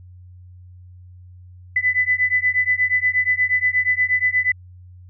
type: beating tone pair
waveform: sine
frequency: 1996 / 2004.4 Hz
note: B6 / B6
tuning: +18 / +25 cents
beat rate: 8.4 Hz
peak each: -19 / -19 dBFS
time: 1.76-4.52 s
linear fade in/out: 5 ms
effects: added 90 Hz sine -40 dBFS peak until 5.09 s